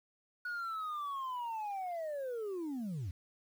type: linear sweep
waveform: sine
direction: down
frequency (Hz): 1466 to 76.8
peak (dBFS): -34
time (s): 0.45-3.11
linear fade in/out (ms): 5
effects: tanh soft clip ceiling -35 dBFS + 10-bit